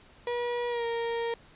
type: tone with pitch glide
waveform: 35% pulse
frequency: 481.8 to 464.9 Hz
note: B4 to A#4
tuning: -43 to -5 cents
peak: -27 dBFS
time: 0.27-1.34 s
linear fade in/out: 2 ms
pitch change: -62 cents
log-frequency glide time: 0.69-0.85 s
effects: pink hiss -56 dBFS RMS until 1.55 s + resampled to 8000 Hz